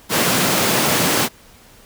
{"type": "high-pass noise", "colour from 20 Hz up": "pink", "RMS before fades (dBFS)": -17, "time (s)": [0.09, 1.29], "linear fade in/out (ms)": 50, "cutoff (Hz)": 130, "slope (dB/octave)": 24, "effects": ["pink hiss -47 dBFS RMS until 1.85 s"]}